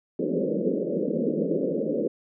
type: band-pass noise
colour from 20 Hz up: white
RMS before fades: -26 dBFS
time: 0.19-2.08 s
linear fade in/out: 5 ms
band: 160 to 560 Hz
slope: 96 dB/octave
effects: none